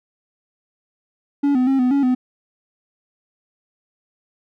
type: tone with pitch steps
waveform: triangle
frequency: 284.1 / 253 / 268.9 / 250.8 / 280.1 / 252.7 Hz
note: C#4 / B3 / C4 / B3 / C#4 / B3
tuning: +43 / +42 / +47 / +27 / +18 / +40 cents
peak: -12 dBFS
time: 1.43-2.15 s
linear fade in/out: 10 ms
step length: 120 ms
effects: none